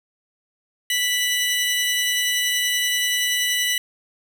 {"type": "tone pair together", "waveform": "sawtooth", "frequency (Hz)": [1975.5, 2958], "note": ["B6", "F#7"], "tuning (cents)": [0, -1], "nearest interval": "perfect fifth", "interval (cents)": 699, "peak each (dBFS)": -19, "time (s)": [0.9, 3.78], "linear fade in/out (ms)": 2, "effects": []}